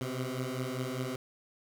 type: beating tone pair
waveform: 15% pulse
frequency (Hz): 126.2 / 131.2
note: B2 / C3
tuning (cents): +38 / +5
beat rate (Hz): 5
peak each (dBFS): -30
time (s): 0.01-1.16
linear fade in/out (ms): 2
effects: none